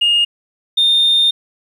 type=tone pair in turn; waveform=sine; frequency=2843 / 3637 Hz; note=F7 / A#7; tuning=+30 / -43 cents; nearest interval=major third; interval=427 cents; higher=second; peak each=-9 / -8 dBFS; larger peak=second; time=0.01-0.25 / 0.77-1.31 s; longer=second; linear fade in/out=10 ms; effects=tanh soft clip ceiling -7 dBFS + 8-bit